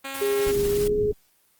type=tone; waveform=5% pulse; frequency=271.8 Hz; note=C#4; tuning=34 cents flat; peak=-20 dBFS; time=0.04-0.52 s; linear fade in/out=10 ms
type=noise with tremolo; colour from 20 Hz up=white; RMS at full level=-34 dBFS; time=0.14-0.88 s; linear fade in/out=5 ms; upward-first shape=sine; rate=18 Hz; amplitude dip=30%
type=tone with pitch glide; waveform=sine; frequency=407.5 to 419 Hz; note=G#4 to G#4; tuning=-33 to +15 cents; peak=-20 dBFS; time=0.21-1.12 s; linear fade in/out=10 ms; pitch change=+48 cents; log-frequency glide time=0.7-0.95 s
type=low-pass noise; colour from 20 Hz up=pink; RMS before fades=-32 dBFS; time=0.46-1.13 s; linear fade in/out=5 ms; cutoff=430 Hz; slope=96 dB/octave
effects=white hiss -63 dBFS RMS until 1.59 s + Opus 24 kbps